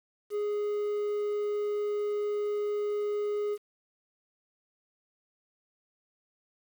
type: tone with quantisation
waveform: triangle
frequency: 415.3 Hz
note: G#4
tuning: in tune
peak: -26 dBFS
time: 0.3-3.58 s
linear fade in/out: 50 ms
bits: 9
effects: none